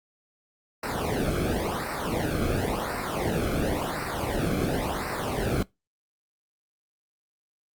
brown noise with flanger, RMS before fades -27 dBFS, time 0.83-5.63 s, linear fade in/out 5 ms, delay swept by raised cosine 0.3 to 1.09 ms, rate 0.94 Hz, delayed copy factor -1, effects noise-tail reverb RT60 0.2 s tail -22 dB re dry + Opus 48 kbps

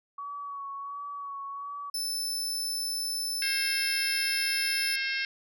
sine tone with vibrato, 1127 Hz, C#6, 28 cents sharp, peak -35 dBFS, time 0.18-1.9 s, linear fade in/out 5 ms, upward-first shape sine, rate 1.4 Hz, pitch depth 27 cents each way
sawtooth tone, 5274 Hz, E8, in tune, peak -27 dBFS, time 1.94-4.96 s, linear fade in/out 5 ms
harmonic tone, 535 Hz, C5, 38 cents sharp, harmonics 3 / 4 / 5 / 6 / 7 / 8 / 9 / 10, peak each -33 / -33 / -35 / -42 / -42 / -42 / -41 / -38 dBFS, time 3.42-5.25 s, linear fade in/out 2 ms
effects none

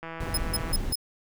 click train, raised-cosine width 0.5 ms, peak -23 dBFS, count 114, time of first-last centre 0.03-0.719 s, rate 164 Hz
brown noise, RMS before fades -30 dBFS, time 0.2-0.93 s, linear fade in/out 5 ms
15% pulse tone bursts, 5130 Hz, E8, 48 cents flat, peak -19 dBFS, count 4, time 0.34-0.956 s, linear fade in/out 5 ms, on 34 ms, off 160 ms
effects none

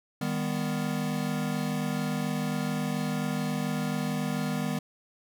square chord, Eb augmented, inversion none, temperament equal with one note detuned, 155.56 / 199.77 / 246.9 Hz, Eb3 / G3 / B3, 0 / +33 / 0 cents, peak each -33 dBFS, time 0.21-4.79 s, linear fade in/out 5 ms, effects none

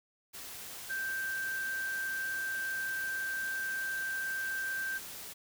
sine tone in noise, 1568 Hz, G6, in tune, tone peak -33 dBFS, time 0.89-4.99 s, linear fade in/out 20 ms, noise white, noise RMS -45 dBFS, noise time 0.33-5.34 s, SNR +9 dB, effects none

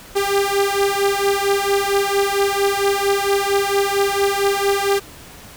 sawtooth beating tone pair, 396.1 / 400.5 Hz, G4 / G4, +18 / +37 cents, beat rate 4.4 Hz, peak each -15 dBFS, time 0.15-5 s, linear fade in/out 20 ms, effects pink hiss -40 dBFS RMS until 5.56 s

